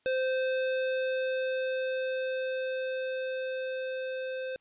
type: tone with level ramp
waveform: square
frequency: 519 Hz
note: C5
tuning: 14 cents flat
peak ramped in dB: -27 to -34 dBFS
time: 0.06-4.56 s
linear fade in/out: 0 ms
effects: white hiss -71 dBFS RMS until 4.6 s + resampled to 8000 Hz